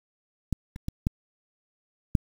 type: clicks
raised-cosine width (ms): 5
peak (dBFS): -13 / -26 / -17 / -11 / -7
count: 5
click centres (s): 0.527 / 0.761 / 0.884 / 1.069 / 2.152
effects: 7-bit